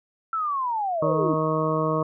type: linear sweep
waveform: sine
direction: down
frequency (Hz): 1346 to 277.2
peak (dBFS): -23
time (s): 0.33-1.34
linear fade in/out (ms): 2
type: harmonic tone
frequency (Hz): 157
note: D#3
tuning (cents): +16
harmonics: 1 / 2 / 3 / 4 / 6 / 7 / 8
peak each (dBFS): -27 / -29 / -27 / -28 / -36 / -27 / -36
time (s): 1.02-2.03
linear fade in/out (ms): 5
effects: none